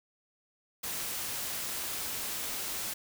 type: noise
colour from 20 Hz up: white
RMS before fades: -36 dBFS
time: 0.83-2.94 s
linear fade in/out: 10 ms
effects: none